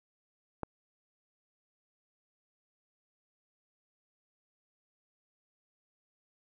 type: click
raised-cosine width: 1 ms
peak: -20 dBFS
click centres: 0.633 s
effects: none